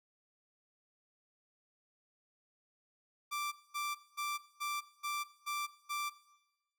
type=tone bursts; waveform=sawtooth; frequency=1174.7 Hz; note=D6; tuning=in tune; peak=-32 dBFS; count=7; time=3.31-6.1 s; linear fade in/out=20 ms; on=210 ms; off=220 ms; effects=noise-tail reverb RT60 1.0 s tail -17 dB re dry